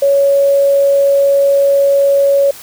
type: tone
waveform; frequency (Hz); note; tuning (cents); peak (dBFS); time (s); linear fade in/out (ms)
sine; 558; C#5; +11; -7; 0.02-2.51; 5
effects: white hiss -34 dBFS RMS until 2.62 s